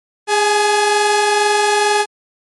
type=tone pair together; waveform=sawtooth; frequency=412.1 / 846.4 Hz; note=G#4 / G#5; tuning=-13 / +33 cents; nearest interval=octave; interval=1246 cents; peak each=-11 dBFS; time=0.27-2.06 s; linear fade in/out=50 ms; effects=MP3 48 kbps